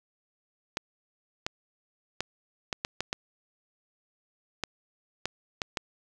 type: clicks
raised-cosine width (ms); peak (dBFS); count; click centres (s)
0.2; -12; 11; 0.771 / 1.465 / 2.206 / 2.728 / 2.849 / 3.006 / 3.129 / 4.637 / 5.256 / 5.618 / 5.772
effects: none